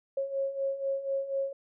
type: beating tone pair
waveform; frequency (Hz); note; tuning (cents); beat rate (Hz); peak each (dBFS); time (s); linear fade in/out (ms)
sine; 543 / 547.1; C#5 / C#5; -36 / -23; 4.1; -35 / -30; 0.17-1.53; 5
effects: none